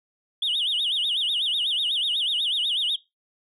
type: tone with vibrato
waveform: sine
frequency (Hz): 3276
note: G#7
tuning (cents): -24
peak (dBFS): -20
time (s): 0.42-2.96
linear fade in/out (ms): 5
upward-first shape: sine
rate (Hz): 8.1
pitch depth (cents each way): 240
effects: noise-tail reverb RT60 0.2 s tail -19 dB re dry + tanh soft clip ceiling -19 dBFS